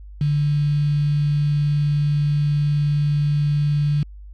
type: tone with quantisation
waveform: sine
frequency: 146.83 Hz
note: D3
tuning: in tune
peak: -16 dBFS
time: 0.21-4.03 s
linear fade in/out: 2 ms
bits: 6
effects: added 50 Hz sine -36 dBFS peak until 4.33 s + low-pass 4000 Hz 12 dB/octave